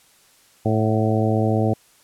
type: harmonic tone with a mistuned harmonic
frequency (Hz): 110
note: A2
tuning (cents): 0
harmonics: 1 / 2 / 3 / 4 / 5 / 6 / 7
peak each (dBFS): -20 / -23 / -25 / -26 / -27 / -28 / -28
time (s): 0.65-1.74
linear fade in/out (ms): 10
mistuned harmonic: 7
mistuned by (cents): -35
effects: white hiss -55 dBFS RMS until 2.03 s + low-pass 12000 Hz 12 dB/octave